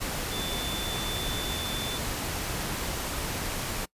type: tone in noise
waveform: sine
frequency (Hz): 3520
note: A7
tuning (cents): 0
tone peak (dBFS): -34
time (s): 0.31-1.99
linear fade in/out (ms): 20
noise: pink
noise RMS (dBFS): -32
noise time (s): 0-3.86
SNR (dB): -5
effects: noise-tail reverb RT60 0.1 s tail -23 dB re dry + resampled to 32000 Hz